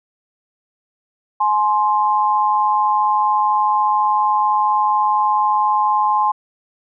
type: tone pair together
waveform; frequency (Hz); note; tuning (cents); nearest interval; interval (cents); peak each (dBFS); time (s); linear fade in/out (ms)
sine; 844.8 / 1049; G#5 / C6; +29 / +4; major third; 375; -16; 1.4-6.32; 10
effects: none